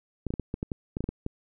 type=clicks; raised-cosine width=3 ms; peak=-17 dBFS; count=12; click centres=0.267 / 0.305 / 0.339 / 0.397 / 0.541 / 0.629 / 0.718 / 0.969 / 1.006 / 1.041 / 1.09 / 1.264 s; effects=none